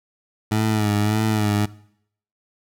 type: tone with vibrato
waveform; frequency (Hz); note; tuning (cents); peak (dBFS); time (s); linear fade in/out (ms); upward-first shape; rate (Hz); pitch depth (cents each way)
20% pulse; 106.6; G#2; +46; -13; 0.51-1.66; 10; sine; 1.7; 52
effects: noise-tail reverb RT60 0.7 s tail -21 dB re dry